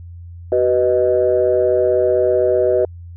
sine chord, B major, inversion second, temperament equal with one note detuned, 378.2 / 493.9 / 622.3 Hz, F#4 / B4 / D#5, +38 / 0 / 0 cents, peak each -16 dBFS, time 0.52-2.85 s, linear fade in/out 2 ms, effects tanh soft clip ceiling -4 dBFS + added 86 Hz sine -32 dBFS peak until 3.16 s

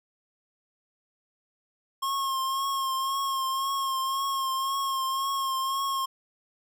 square tone with vibrato, 1077 Hz, C6, 50 cents sharp, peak -27 dBFS, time 2.02-6.06 s, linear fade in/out 10 ms, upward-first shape triangle, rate 1.9 Hz, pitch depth 35 cents each way, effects none

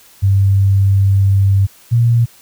sine tone pair in turn, 98 / 117.56 Hz, G2 / A#2, 0 / +15 cents, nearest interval minor third, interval 315 cents, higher second, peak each -8 dBFS, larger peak neither, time 0.22-1.67 / 1.91-2.26 s, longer first, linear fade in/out 20 ms, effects white hiss -45 dBFS RMS until 2.41 s

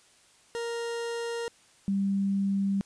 40% pulse / sine tone pair in turn, 467.1 / 196.92 Hz, A#4 / G3, +3 / +8 cents, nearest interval octave + minor third, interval 1495 cents, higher first, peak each -30 / -24 dBFS, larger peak second, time 0.55-1.48 / 1.88-2.81 s, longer neither, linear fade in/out 0 ms, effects white hiss -60 dBFS RMS until 2.85 s + resampled to 22050 Hz

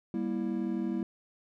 triangle chord, E diminished, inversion first, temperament just, 197.78 / 237.3 / 329.6 Hz, G3 / Bb3 / E4, +16 / +31 / 0 cents, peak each -32 dBFS, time 0.14-1.03 s, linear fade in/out 2 ms, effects none

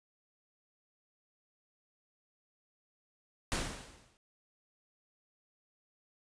pink noise with exponential decay, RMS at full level -31 dBFS, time 3.52-4.17 s, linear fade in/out 0 ms, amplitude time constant 140 ms, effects resampled to 22050 Hz

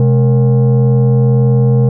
sine tone with frequency modulation, 128.6 Hz, C3, 30 cents flat, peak -5 dBFS, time 0-1.89 s, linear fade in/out 2 ms, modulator 339 Hz, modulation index 0.64, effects tanh soft clip ceiling -4 dBFS

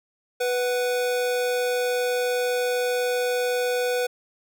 square tone pair together, 493.9 / 744.1 Hz, B4 / F#5, 0 / +10 cents, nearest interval perfect fifth, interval 710 cents, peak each -23 / -33 dBFS, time 0.4-4.07 s, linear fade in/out 10 ms, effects none

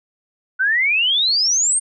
sine exponential sweep, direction up, 1480 to 8900 Hz, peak -14 dBFS, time 0.59-1.8 s, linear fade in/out 20 ms, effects none

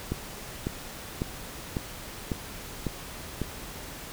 click train, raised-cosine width 3 ms, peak -15 dBFS, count 7, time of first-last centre 0.12-3.417 s, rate 1.82 Hz, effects pink hiss -41 dBFS RMS until 4.12 s

